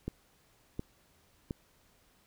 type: click train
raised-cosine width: 3 ms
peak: -22 dBFS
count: 3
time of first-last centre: 0.08-1.509 s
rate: 1.4 Hz
effects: pink hiss -67 dBFS RMS until 2.26 s